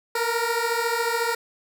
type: beating tone pair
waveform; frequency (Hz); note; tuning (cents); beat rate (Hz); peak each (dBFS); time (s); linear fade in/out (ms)
15% pulse; 459.6 / 473.6; A#4 / A#4; -25 / +27; 14; -19; 0.15-1.35; 5
effects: none